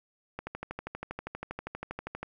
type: click train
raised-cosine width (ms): 0.5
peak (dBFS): -21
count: 24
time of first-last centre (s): 0.39-2.23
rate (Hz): 12.5
effects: none